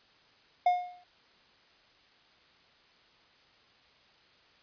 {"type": "tone with exponential decay", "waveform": "triangle", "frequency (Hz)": 717, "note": "F5", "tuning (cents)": 45, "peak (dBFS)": -17, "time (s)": [0.66, 1.04], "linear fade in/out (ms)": 5, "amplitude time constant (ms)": 81, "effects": ["white hiss -62 dBFS RMS until 4.62 s", "resampled to 11025 Hz"]}